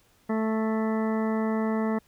harmonic tone, 220 Hz, A3, in tune, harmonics 1 / 2 / 3 / 4 / 5 / 6 / 8 / 9, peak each -25 / -31 / -35 / -37 / -39 / -41 / -43 / -44 dBFS, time 0.29-1.99 s, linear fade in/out 10 ms, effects pink hiss -63 dBFS RMS until 2.07 s

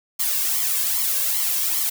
blue noise with flanger, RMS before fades -22 dBFS, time 0.19-1.9 s, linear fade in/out 10 ms, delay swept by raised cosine 0.92 to 1.88 ms, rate 2.5 Hz, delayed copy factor +0.75, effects none

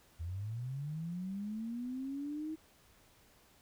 sine linear sweep, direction up, 78.7 to 319 Hz, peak -37 dBFS, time 0.19-2.56 s, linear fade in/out 20 ms, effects pink hiss -65 dBFS RMS until 3.61 s

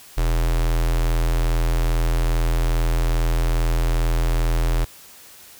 square tone with notch filter, 41.2 Hz, E1, in tune, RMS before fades -19 dBFS, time 0.17-4.85 s, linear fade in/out 10 ms, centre 200 Hz, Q 1.9, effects white hiss -45 dBFS RMS until 5.59 s

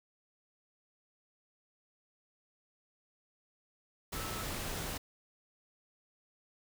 sine tone in noise, 1308 Hz, E6, 14 cents flat, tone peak -46 dBFS, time 4.15-4.44 s, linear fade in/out 10 ms, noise pink, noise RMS -39 dBFS, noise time 4.12-4.98 s, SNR -10 dB, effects none

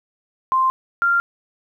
sine tone pair in turn, 1046.5 / 1389.3 Hz, C6 / F6, 0 / -9 cents, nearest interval perfect fourth, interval 491 cents, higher second, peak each -14 dBFS, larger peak neither, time 0.52-0.7 / 1.02-1.2 s, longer neither, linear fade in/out 0 ms, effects 9-bit

